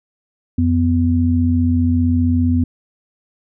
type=tone pair together; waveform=sine; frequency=88.14 / 249.3 Hz; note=F2 / B3; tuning=+16 / +16 cents; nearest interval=octave + tritone; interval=1800 cents; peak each=-15 dBFS; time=0.58-2.64 s; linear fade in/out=5 ms; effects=none